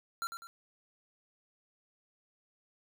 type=tone with echo; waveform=square; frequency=1367 Hz; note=F6; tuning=37 cents flat; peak=-34 dBFS; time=0.22-0.27 s; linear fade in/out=0 ms; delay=100 ms; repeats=2; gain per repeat=-7 dB; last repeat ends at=0.47 s; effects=none